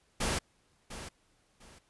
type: noise with echo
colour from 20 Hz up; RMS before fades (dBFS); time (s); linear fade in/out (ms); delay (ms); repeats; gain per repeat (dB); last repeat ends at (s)
pink; -31; 0.2-0.39; 10; 700; 2; -12; 1.79
effects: pink hiss -70 dBFS RMS until 1.89 s + resampled to 24000 Hz